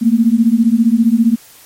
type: beating tone pair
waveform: sine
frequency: 222 / 237 Hz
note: A3 / A#3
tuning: +16 / +29 cents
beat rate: 15 Hz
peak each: -11 dBFS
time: 0.01-1.36 s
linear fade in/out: 20 ms
effects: white hiss -42 dBFS RMS until 1.65 s + MP3 64 kbps